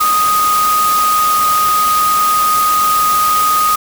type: tone in noise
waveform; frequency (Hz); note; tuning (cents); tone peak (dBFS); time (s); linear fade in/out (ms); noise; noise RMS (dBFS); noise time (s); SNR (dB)
sine; 1244.5; D#6; 0; -10; 0-3.76; 10; white; -20; 0-3.76; +7
effects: none